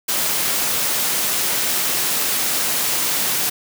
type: high-pass noise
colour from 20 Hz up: white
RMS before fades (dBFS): -20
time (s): 0.08-3.5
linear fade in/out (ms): 10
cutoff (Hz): 120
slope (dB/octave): 12
effects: none